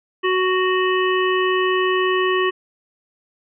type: harmonic tone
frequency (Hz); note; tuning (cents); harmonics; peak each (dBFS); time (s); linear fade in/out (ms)
370.9; F#4; +4; 1 / 3 / 5 / 7 / 8; -18 / -22 / -24 / -30 / -28; 0.23-2.51; 20
effects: none